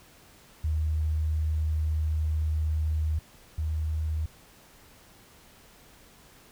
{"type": "tone pair in turn", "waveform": "sine", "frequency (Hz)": [77.78, 78.19], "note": ["D#2", "D#2"], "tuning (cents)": [0, 9], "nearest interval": "unison", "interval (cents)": 9, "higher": "second", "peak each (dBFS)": [-24, -26], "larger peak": "first", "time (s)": [[0.64, 3.19], [3.58, 4.26]], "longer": "first", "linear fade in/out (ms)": 5, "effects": ["pink hiss -55 dBFS RMS until 6.51 s"]}